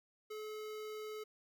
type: tone with notch filter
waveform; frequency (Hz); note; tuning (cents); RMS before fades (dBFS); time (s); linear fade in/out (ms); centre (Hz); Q
square; 429.2; A4; -43; -45; 0.3-1.24; 10; 9400; 2
effects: none